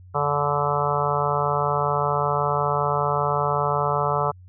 harmonic tone, 145.2 Hz, D3, 19 cents flat, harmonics 1 / 3 / 4 / 5 / 6 / 7 / 8 / 9, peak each -28 / -28 / -28 / -28 / -28 / -28 / -28 / -28 dBFS, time 0.14-4.32 s, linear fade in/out 20 ms, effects added 91 Hz sine -43 dBFS peak until 4.48 s

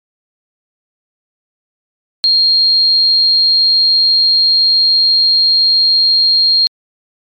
sine tone, 4227 Hz, C8, 17 cents sharp, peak -7 dBFS, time 2.24-6.67 s, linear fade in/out 0 ms, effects MP3 96 kbps

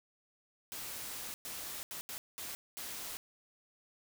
white noise bursts at uneven times, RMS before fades -43 dBFS, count 6, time 0.72-1.34 / 1.45-1.83 / 1.91-2.01 / 2.09-2.18 / 2.38-2.55 / 2.77-3.17 s, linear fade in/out 0 ms, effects none

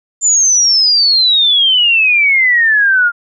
sine exponential sweep, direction down, 7220 to 1393 Hz, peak -7 dBFS, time 0.21-3.12 s, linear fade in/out 50 ms, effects none

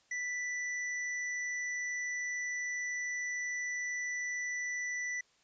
square tone, 1975.5 Hz, B6, in tune, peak -35 dBFS, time 0.11-5.21 s, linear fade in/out 5 ms, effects white hiss -69 dBFS RMS until 5.43 s + resampled to 16000 Hz

